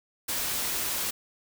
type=noise; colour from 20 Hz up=white; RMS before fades=-30 dBFS; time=0.28-1.11 s; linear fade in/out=10 ms; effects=none

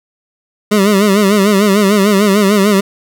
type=tone with vibrato; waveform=25% pulse; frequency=202 Hz; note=G#3; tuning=48 cents flat; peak=-4 dBFS; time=0.71-2.81 s; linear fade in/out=10 ms; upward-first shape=sine; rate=6.7 Hz; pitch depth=96 cents each way; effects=none

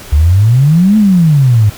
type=exponential two-way sweep; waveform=sine; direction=up then down; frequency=69.2 to 220 to 100.4 Hz; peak=-4 dBFS; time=0.12-1.7 s; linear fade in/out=10 ms; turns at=0.97 s; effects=pink hiss -31 dBFS RMS until 1.77 s

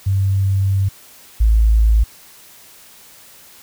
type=tone pair in turn; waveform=sine; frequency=97.2 / 54.73 Hz; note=G2 / A1; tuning=-14 / -9 cents; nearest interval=minor seventh; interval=995 cents; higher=first; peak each=-13 / -9 dBFS; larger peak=second; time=0.06-0.89 / 1.4-2.04 s; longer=first; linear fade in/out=10 ms; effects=white hiss -44 dBFS RMS until 3.62 s

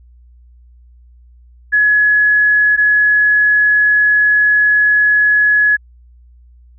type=tone pair in turn; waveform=sine; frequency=1691 / 1691 Hz; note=G#6 / G#6; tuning=+31 / +31 cents; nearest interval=unison; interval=0 cents; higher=neither; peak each=-8 dBFS; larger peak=neither; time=1.72-2.77 / 2.77-5.77 s; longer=second; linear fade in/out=20 ms; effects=added 60 Hz sine -41 dBFS peak until 6.78 s

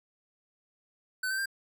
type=tone with pitch steps; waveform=square; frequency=1513 / 1550.2 / 1588.2 Hz; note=F#6 / G6 / G6; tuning=+38 / -20 / +22 cents; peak=-30 dBFS; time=1.23-1.458 s; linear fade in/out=5 ms; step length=76 ms; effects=none

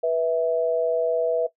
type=tone pair together; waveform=sine; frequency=489.6 / 654 Hz; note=B4 / E5; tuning=-15 / -14 cents; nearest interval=perfect fourth; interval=501 cents; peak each=-22 dBFS; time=0.03-1.47 s; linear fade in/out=10 ms; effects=noise-tail reverb RT60 0.1 s tail -17 dB re dry

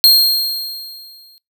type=tone with exponential decay; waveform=45% pulse; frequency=4221 Hz; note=C8; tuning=14 cents sharp; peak=-3 dBFS; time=0.04-1.38 s; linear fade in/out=0 ms; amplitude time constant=290 ms; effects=noise-tail reverb RT60 0.2 s tail -24 dB re dry

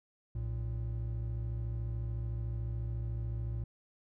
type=tone pair together; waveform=triangle; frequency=60.5 / 114.34 Hz; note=B1 / A#2; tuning=-35 / -33 cents; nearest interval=major seventh; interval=1102 cents; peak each=-35 / -34 dBFS; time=0.35-3.64 s; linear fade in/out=5 ms; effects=none

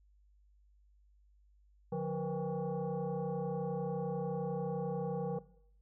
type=tone with frequency modulation; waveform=sine; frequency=146.83 Hz; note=D3; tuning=in tune; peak=-33 dBFS; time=1.92-5.39 s; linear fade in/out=5 ms; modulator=325 Hz; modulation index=1.7; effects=noise-tail reverb RT60 0.7 s tail -19 dB re dry + added 50 Hz sine -63 dBFS peak until 5.81 s

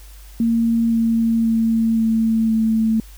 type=tone with pitch steps; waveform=sine; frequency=230 / 228 / 226 / 224.1 / 222.2 Hz; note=A#3 / A#3 / A3 / A3 / A3; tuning=-23 / -38 / +47 / +32 / +17 cents; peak=-14 dBFS; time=0.4-3 s; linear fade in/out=2 ms; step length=520 ms; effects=added 50 Hz sine -38 dBFS peak until 3.17 s + white hiss -48 dBFS RMS until 3.17 s

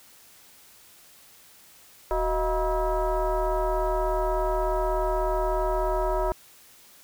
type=tone with frequency modulation; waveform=sine; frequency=294.7 Hz; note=D4; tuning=6 cents sharp; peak=-22 dBFS; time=2.11-6.32 s; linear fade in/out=0 ms; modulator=333 Hz; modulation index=2.4; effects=white hiss -53 dBFS RMS until 7.03 s

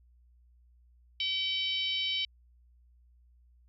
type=harmonic tone; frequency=765 Hz; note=G5; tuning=42 cents flat; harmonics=3 / 4 / 5 / 6 / 7; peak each=-37 / -31 / -36 / -41 / -44 dBFS; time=1.2-2.25 s; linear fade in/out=2 ms; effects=added 60 Hz sine -59 dBFS peak until 3.68 s

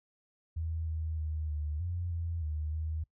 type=tone with pitch steps; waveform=sine; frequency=81.1 / 79.6 / 77.7 / 75.2 / 87.6 / 84 / 76.7 / 78.9 Hz; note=E2 / D#2 / D#2 / D2 / F2 / E2 / D#2 / D#2; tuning=-28 / +40 / -2 / +42 / +6 / +33 / -24 / +25 cents; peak=-32 dBFS; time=0.56-3.04 s; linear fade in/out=10 ms; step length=310 ms; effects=noise-tail reverb RT60 0.1 s tail -23 dB re dry

